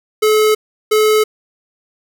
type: tone pair in turn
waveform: square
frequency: 430 / 430 Hz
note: A4 / A4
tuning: -40 / -40 cents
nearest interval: unison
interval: 0 cents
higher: neither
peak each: -10 dBFS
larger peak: neither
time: 0.22-0.55 / 0.91-1.24 s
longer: neither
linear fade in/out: 10 ms
effects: none